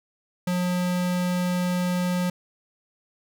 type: tone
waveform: square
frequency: 179.4 Hz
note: F3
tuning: 47 cents sharp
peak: -23 dBFS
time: 0.47-2.3 s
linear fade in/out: 5 ms
effects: none